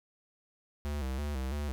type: tone with vibrato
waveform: square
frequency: 69.3 Hz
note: C#2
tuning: in tune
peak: -33 dBFS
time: 0.85-1.72 s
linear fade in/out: 0 ms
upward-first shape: square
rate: 3 Hz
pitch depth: 97 cents each way
effects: none